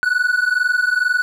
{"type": "tone pair together", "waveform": "triangle", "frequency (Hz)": [1467, 1489.2], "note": ["F#6", "F#6"], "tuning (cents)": [-15, 11], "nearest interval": "unison", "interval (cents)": 26, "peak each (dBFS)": -16, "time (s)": [0.03, 1.22], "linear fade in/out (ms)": 0, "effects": []}